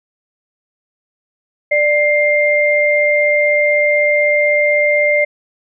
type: tone pair together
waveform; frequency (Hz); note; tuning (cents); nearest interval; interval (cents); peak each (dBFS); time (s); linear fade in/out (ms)
sine; 592 / 2104; D5 / C7; +14 / +9; octave + minor seventh; 2195; -13; 1.71-5.25; 10
effects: none